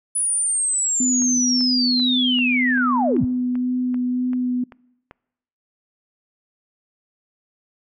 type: linear sweep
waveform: sine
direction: down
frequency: 9956 to 65.41 Hz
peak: -18 dBFS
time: 0.15-3.25 s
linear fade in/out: 10 ms
type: tone with vibrato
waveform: sine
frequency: 250 Hz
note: B3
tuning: 21 cents sharp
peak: -19 dBFS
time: 1-4.64 s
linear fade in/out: 5 ms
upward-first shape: sine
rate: 1.9 Hz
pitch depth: 11 cents each way
type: click train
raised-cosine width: 0.5 ms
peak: -25 dBFS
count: 11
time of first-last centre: 1.22-5.111 s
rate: 2.57 Hz
effects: noise-tail reverb RT60 0.9 s tail -25 dB re dry